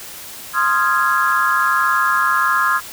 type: chord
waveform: sine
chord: F minor seventh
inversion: second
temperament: equal with one note detuned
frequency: 1046.5 / 1244.5 / 1385.7 / 1661.2 Hz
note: C6 / Eb6 / F6 / Ab6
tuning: 0 / 0 / -14 / 0 cents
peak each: -19 dBFS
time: 0.53-2.81 s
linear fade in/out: 50 ms
effects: white hiss -34 dBFS RMS until 2.92 s